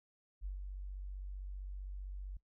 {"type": "tone with ADSR envelope", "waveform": "sine", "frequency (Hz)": 47.72, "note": "G1", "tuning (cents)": -46, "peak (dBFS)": -37, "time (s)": [0.41, 2.37], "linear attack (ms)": 44, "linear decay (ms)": 130, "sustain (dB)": -4, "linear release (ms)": 4, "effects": ["noise-tail reverb RT60 0.1 s tail -20 dB re dry"]}